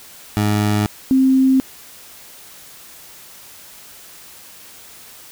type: tone pair in turn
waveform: 20% pulse / sine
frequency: 104.6 / 263.6 Hz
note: G#2 / C4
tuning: +13 / +13 cents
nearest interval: octave + major third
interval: 1600 cents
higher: second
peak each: -10 dBFS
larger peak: neither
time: 0.37-0.86 / 1.11-1.6 s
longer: neither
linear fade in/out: 0 ms
effects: white hiss -41 dBFS RMS until 5.31 s